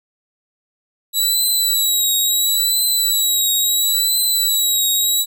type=tone with vibrato; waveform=15% pulse; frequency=3907 Hz; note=B7; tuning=19 cents flat; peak=-8 dBFS; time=1.13-5.26 s; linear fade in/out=50 ms; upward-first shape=triangle; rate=0.73 Hz; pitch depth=62 cents each way; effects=none